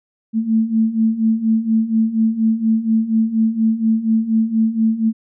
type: beating tone pair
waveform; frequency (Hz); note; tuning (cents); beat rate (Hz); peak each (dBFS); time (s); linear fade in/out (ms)
sine; 220 / 224.2; A3 / A3; 0 / +33; 4.2; -19 / -15; 0.33-5.13; 50
effects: none